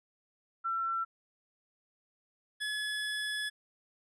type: tone pair in turn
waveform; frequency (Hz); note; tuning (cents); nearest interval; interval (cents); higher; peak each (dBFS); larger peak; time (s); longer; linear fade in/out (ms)
sine / 25% pulse; 1348 / 1704.3; E6 / G#6; +38 / +44; major third; 406; second; -30 / -29; second; 0.64-1.05 / 2.6-3.5; second; 20
effects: resampled to 22050 Hz